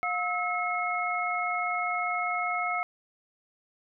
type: tone cluster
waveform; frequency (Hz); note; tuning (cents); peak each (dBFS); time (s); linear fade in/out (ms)
sine; 713 / 1295 / 2170; F5 / E6 / C#7; +36 / -31 / -37; -31; 0.03-2.83; 0
effects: none